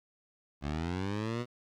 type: linear sweep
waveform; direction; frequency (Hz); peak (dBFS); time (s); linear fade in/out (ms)
15% pulse; up; 68.9 to 123.7; -26; 0.61-1.46; 50
effects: low-pass 5000 Hz 12 dB/octave + 11-bit